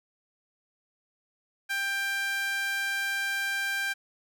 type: tone with high-pass filter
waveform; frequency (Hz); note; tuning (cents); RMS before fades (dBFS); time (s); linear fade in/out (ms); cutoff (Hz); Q
sawtooth; 791; G5; +15; -30; 1.69-3.94; 20; 1700; 3.2
effects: none

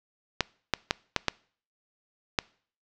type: clicks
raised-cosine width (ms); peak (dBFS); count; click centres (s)
0.2; -5; 6; 0.407 / 0.737 / 0.909 / 1.163 / 1.283 / 2.388
effects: noise-tail reverb RT60 0.5 s tail -24 dB re dry + low-pass 6000 Hz 12 dB/octave

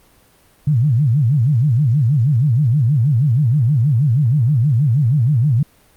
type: tone with vibrato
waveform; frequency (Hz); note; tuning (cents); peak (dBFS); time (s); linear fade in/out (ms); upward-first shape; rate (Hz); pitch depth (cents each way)
sine; 131; C3; +2; -11; 0.67-5.63; 5; sine; 6.3; 290
effects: pink hiss -52 dBFS RMS until 5.96 s + Opus 32 kbps

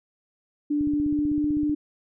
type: tone with pitch glide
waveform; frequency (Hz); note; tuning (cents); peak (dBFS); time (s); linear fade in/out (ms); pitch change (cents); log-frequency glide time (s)
sine; 293.8 to 297.6; D4 to D4; +1 to +23; -21; 0.7-1.75; 10; +22; 0.86-1.52
type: click train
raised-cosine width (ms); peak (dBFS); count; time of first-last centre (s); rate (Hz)
5; -24; 15; 0.81-1.696; 15.8
effects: none

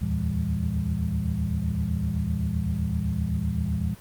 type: tone cluster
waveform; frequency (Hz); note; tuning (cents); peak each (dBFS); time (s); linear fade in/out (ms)
sine; 75.2 / 83 / 113.5 / 165.5 / 200.7; D2 / E2 / A#2 / E3 / G3; +42 / +12 / -46 / +7 / +41; -30; 0.01-3.95; 10
effects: pink hiss -49 dBFS RMS until 4 s + Opus 32 kbps

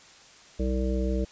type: harmonic tone with a mistuned harmonic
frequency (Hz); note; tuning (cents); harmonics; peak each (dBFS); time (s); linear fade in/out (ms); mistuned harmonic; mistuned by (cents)
64.6; C2; -21; 1 / 3 / 5 / 7 / 9; -26 / -31 / -33 / -34 / -36; 0.59-1.25; 10; 1; -99
effects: white hiss -52 dBFS RMS until 1.31 s + resampled to 16000 Hz

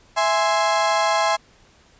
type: chord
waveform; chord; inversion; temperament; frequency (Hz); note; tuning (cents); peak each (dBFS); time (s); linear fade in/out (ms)
35% pulse; E augmented; none; equal; 659.3 / 830.6 / 1046.5; E5 / G#5 / B#5; 0 / 0 / 0; -20; 0.16-1.37; 20
effects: pink hiss -54 dBFS RMS until 1.99 s + resampled to 16000 Hz

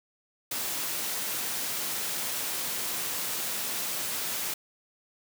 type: high-pass noise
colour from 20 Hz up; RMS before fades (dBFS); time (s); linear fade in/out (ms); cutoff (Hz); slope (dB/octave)
white; -32; 0.51-4.54; 5; 120; 12
effects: none

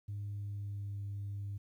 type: tone with pitch glide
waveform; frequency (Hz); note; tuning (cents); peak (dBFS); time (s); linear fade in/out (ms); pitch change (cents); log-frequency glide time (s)
sine; 102.1 to 100.69; G#2 to G2; -29 to +47; -36; 0.08-1.58; 10; -24; 0.26-0.97
effects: tanh soft clip ceiling -35 dBFS + 12-bit

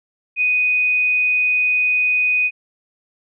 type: tone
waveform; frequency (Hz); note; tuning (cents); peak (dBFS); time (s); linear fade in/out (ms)
sine; 2490; D#7; +1; -14; 0.36-2.51; 50
effects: none

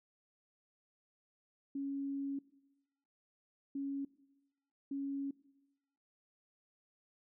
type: tone bursts at uneven times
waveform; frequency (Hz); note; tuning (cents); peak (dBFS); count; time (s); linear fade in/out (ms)
sine; 277.2; C#4; 0; -36; 3; 1.75-2.39 / 3.75-4.05 / 4.91-5.31; 5
effects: noise-tail reverb RT60 1.0 s tail -20 dB re dry

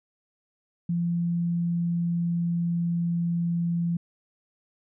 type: tone with pitch glide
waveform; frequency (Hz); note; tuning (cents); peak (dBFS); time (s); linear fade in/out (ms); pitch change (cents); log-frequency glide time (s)
sine; 171.5 to 170.51; F3 to F3; -31 to -41; -23; 0.89-3.97; 5; -10; 1.04-3.64
effects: none

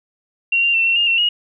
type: tone with pitch steps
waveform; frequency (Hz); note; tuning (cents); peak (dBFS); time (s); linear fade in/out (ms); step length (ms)
sine; 2748 / 2778 / 2693 / 2718 / 2825 / 2717 / 2880; F7 / F7 / E7 / F7 / F7 / F7 / F#7; -29 / -10 / +36 / -48 / +19 / -48 / -47; -13; 0.52-1.29; 5; 110
effects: none

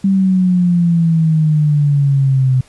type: exponential sweep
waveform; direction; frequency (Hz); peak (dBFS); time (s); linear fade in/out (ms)
sine; down; 196 to 128; -9; 0.04-2.61; 5
effects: pink hiss -47 dBFS RMS until 2.68 s + resampled to 24000 Hz

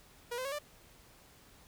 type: tone with pitch steps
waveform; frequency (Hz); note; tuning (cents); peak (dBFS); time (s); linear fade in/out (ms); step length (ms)
sawtooth; 479.9 / 514.3 / 551.3 / 590.8; B4 / C5 / C#5 / D5; -50 / -30 / -10 / +10; -32; 0.31-0.59; 10; 70
effects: pink hiss -60 dBFS RMS until 1.67 s

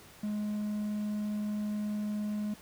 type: tone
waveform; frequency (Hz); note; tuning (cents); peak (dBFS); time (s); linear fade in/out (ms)
triangle; 209.7; G#3; +17; -29; 0.23-2.54; 5
effects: pink hiss -54 dBFS RMS until 2.61 s + high-pass 60 Hz 12 dB/octave

